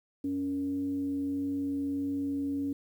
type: tone with frequency modulation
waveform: sine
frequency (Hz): 279.7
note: C#4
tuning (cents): +16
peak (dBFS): -29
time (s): 0.24-2.73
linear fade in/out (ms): 5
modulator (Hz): 187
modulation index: 0.26
effects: 10-bit